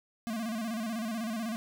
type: tone with vibrato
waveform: square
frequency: 224.1 Hz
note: A3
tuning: 32 cents sharp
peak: -33 dBFS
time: 0.27-1.56 s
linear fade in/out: 0 ms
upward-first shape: square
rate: 16 Hz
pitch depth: 76 cents each way
effects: none